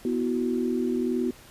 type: chord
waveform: sine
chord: B suspended fourth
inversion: none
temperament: just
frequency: 246.9 / 329.3 / 370.4 Hz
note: B3 / E4 / F#4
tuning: 0 / -2 / +2 cents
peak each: -26 / -31 / -28 dBFS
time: 0.05-1.31 s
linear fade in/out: 2 ms
effects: pink hiss -50 dBFS RMS until 1.5 s + resampled to 32000 Hz